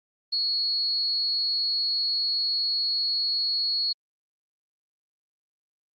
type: tone with amplitude modulation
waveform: sine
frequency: 4342 Hz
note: C#8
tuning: 37 cents flat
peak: -21 dBFS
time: 0.32-3.93 s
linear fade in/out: 10 ms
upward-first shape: sine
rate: 275 Hz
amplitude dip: 45%
effects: Opus 32 kbps